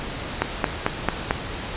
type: click train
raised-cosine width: 0.5 ms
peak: -3 dBFS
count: 5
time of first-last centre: 0.42-1.309 s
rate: 4.5 Hz
effects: pink hiss -31 dBFS RMS until 1.76 s + resampled to 8000 Hz